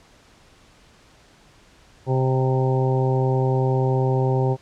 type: harmonic tone with a mistuned harmonic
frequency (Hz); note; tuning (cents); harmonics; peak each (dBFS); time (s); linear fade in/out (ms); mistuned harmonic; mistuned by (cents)
130.7; C3; -1; 1 / 2 / 3 / 4 / 5 / 6 / 7; -19 / -31 / -24 / -28 / -36 / -30 / -32; 2.06-4.57; 50; 5; -40
effects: pink hiss -53 dBFS RMS until 4.61 s + low-pass 7000 Hz 12 dB/octave